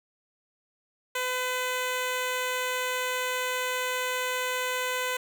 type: tone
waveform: 10% pulse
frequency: 505 Hz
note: B4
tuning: 39 cents sharp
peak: -19 dBFS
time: 1.15-5.17 s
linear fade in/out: 5 ms
effects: none